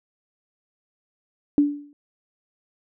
sine tone with exponential decay, 290 Hz, D4, 22 cents flat, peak -11 dBFS, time 1.58-1.93 s, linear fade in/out 1 ms, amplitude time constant 74 ms, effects none

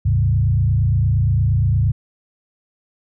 sine tone with frequency modulation, 103.83 Hz, G#2, in tune, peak -13 dBFS, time 0.05-1.92 s, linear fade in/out 10 ms, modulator 28.6 Hz, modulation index 1.2, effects none

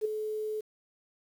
sine tone with ADSR envelope, 430 Hz, A4, 40 cents flat, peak -23 dBFS, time 0.01-0.61 s, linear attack 40 ms, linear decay 8 ms, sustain -8 dB, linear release 10 ms, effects 9-bit

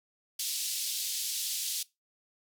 pink band-pass noise, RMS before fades -34 dBFS, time 0.39-1.83 s, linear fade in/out 5 ms, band 3500 to 15000 Hz, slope 24 dB/octave, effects noise-tail reverb RT60 0.2 s tail -20 dB re dry

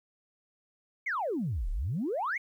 sine exponential two-way sweep, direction down then up, 2300 to 32.7 to 2300 Hz, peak -28 dBFS, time 1.06-2.38 s, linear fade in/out 10 ms, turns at 1.7 s, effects tanh soft clip ceiling -24 dBFS + 11-bit

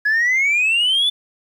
sine exponential sweep, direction up, 1674 to 3520 Hz, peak -12 dBFS, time 0.05-1.1 s, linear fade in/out 10 ms, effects tanh soft clip ceiling -12 dBFS + 8-bit

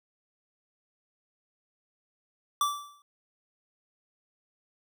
square tone with exponential decay, 1163 Hz, D6, 17 cents flat, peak -22 dBFS, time 2.61-3.02 s, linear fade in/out 2 ms, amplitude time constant 88 ms, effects none

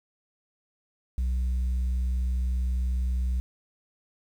sine tone, 62.6 Hz, B1, 24 cents sharp, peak -21 dBFS, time 1.18-3.4 s, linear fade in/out 0 ms, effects tanh soft clip ceiling -23 dBFS + 9-bit

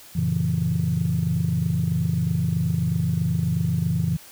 sine chord, F# dominant seventh, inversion none, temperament just, 92.5 / 115.62 / 138.75 / 166.5 Hz, F#2 / A#2 / C#3 / E3, 0 / -14 / +2 / +18 cents, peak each -27 / -27 / -26 / -22 dBFS, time 0.15-4.17 s, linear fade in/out 10 ms, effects tanh soft clip ceiling -12 dBFS + white hiss -46 dBFS RMS until 4.31 s

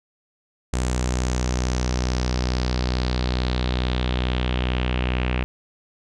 sawtooth tone with low-pass filter sweep, 62.3 Hz, B1, 16 cents sharp, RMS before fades -23 dBFS, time 0.73-5.44 s, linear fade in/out 0 ms, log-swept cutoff 7700 to 2600 Hz, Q 3.4, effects none

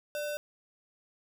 sine tone with sample-and-hold, 591 Hz, D5, 11 cents sharp, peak -32 dBFS, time 0.15-0.37 s, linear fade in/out 0 ms, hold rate 2100 Hz, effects none

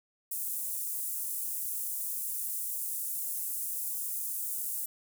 pink high-pass noise, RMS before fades -35 dBFS, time 0.31-4.86 s, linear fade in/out 5 ms, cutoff 9300 Hz, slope 24 dB/octave, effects none

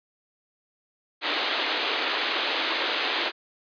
white band-pass noise, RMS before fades -27 dBFS, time 1.21-3.32 s, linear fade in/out 50 ms, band 280 to 4200 Hz, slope 48 dB/octave, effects resampled to 11025 Hz

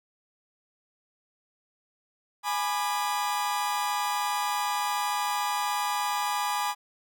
40% pulse chord, G# diminished, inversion none, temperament equal with one note detuned, 830.6 / 987.8 / 1199.3 Hz, G#5 / B5 / D6, 0 / 0 / +36 cents, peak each -29 / -30 / -32 dBFS, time 2.43-6.75 s, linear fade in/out 50 ms, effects none

